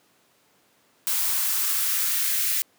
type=noise with high-pass filter sweep; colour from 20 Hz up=blue; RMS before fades=-24 dBFS; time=1.07-2.62 s; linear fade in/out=0 ms; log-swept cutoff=820 to 1900 Hz; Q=1.7; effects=pink hiss -62 dBFS RMS until 2.78 s + high-pass 200 Hz 12 dB/octave